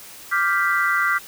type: chord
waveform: sine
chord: G dominant seventh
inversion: second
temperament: equal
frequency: 1174.7 / 1396.9 / 1568 / 1975.5 Hz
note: D6 / F6 / G6 / B6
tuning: 0 / 0 / 0 / 0 cents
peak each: -23 / -22 / -23 / -23 dBFS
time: 0.31-1.19 s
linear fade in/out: 20 ms
effects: white hiss -41 dBFS RMS until 1.27 s